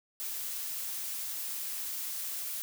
blue noise, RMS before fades -37 dBFS, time 0.2-2.62 s, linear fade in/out 0 ms, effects none

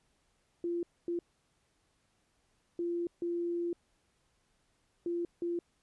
sine tone bursts at uneven times, 344.4 Hz, F4, 24 cents flat, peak -31 dBFS, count 6, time 0.64-0.83 / 1.08-1.19 / 2.79-3.07 / 3.22-3.73 / 5.06-5.25 / 5.42-5.59 s, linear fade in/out 2 ms, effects pink hiss -74 dBFS RMS until 5.82 s + resampled to 24000 Hz

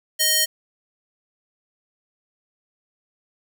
square tone with high-pass filter, 622.3 Hz, D#5, in tune, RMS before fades -19 dBFS, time 0.19-0.46 s, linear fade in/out 20 ms, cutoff 3300 Hz, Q 0.51, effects none

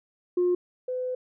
sine tone pair in turn, 356.9 / 505.9 Hz, F4 / B4, +38 / +42 cents, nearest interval tritone, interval 604 cents, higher second, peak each -19 / -27 dBFS, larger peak first, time 0.37-0.55 / 0.88-1.15 s, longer second, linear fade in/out 5 ms, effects tanh soft clip ceiling -17 dBFS

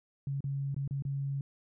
sine tone with dropouts, 138.59 Hz, C#3, in tune, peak -31 dBFS, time 0.27-1.41 s, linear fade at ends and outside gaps 2 ms, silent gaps 0.406-0.441 / 0.745-0.764 / 0.877-0.909 / 1.023-1.051 s, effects none

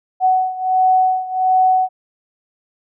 sine beating tone pair, 746 / 747.4 Hz, F#5 / F#5, +14 / +17 cents, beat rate 1.4 Hz, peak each -14 / -17 dBFS, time 0.2-1.89 s, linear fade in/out 50 ms, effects none

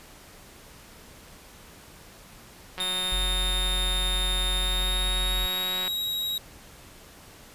click train, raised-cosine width 0.3 ms, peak -19 dBFS, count 571, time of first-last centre 2.78-5.878 s, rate 184 Hz
45% pulse tone with pitch glide, 3668 to 3822 Hz, A#7 to A#7, -29 to +43 cents, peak -26 dBFS, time 2.8-6.38 s, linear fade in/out 2 ms, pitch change +72 cents, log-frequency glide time 4.57-5.91 s
sine tone, 44.66 Hz, F1, 39 cents sharp, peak -26 dBFS, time 3.12-5.46 s, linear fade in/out 0 ms
effects pink hiss -49 dBFS RMS until 7.54 s + resampled to 32000 Hz

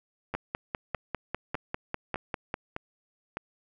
two click trains, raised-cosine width 0.5 ms, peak -15 / -18 dBFS, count 12 / 6, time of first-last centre 0.35-2.541 / 0.34-3.37 s, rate 5.02 / 1.65 Hz, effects none

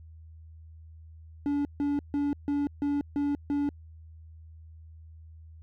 triangle tone bursts, 286.8 Hz, D4, 41 cents flat, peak -23 dBFS, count 7, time 1.46-3.69 s, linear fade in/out 0 ms, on 190 ms, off 150 ms, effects added 80 Hz sine -46 dBFS peak until 5.62 s

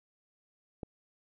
click, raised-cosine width 2 ms, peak -25 dBFS, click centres 0.832 s, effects none

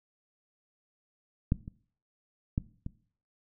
clicks, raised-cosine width 5 ms, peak -12 / -28 / -15 / -24 dBFS, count 4, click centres 1.521 / 1.679 / 2.579 / 2.864 s, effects noise-tail reverb RT60 0.5 s tail -19 dB re dry

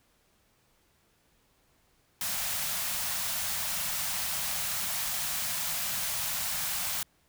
white band-stop noise, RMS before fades -32 dBFS, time 2.21-7.03 s, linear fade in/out 2 ms, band 220 to 580 Hz, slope 48 dB/octave, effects pink hiss -68 dBFS RMS until 7.28 s

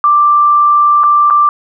sine tone with dropouts, 1178 Hz, D6, 5 cents sharp, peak -5 dBFS, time 0.04-1.49 s, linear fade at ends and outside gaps 1 ms, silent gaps 1.035-1.039 / 1.301-1.307 s, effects none

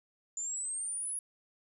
sine exponential sweep, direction up, 7040 to 10548 Hz, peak -34 dBFS, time 0.37-1.19 s, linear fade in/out 2 ms, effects none

